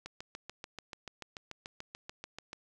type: click train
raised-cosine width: 0.2 ms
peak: -25 dBFS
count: 18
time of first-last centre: 0.06-2.531 s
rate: 6.88 Hz
effects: none